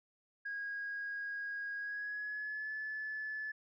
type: tone with pitch glide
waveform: sine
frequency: 1641 to 1730.6 Hz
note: G#6 to A6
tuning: -21 to -29 cents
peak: -37 dBFS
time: 0.45-3.52 s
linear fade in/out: 10 ms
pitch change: +92 cents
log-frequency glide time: 1.76-2.71 s
effects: tanh soft clip ceiling -33 dBFS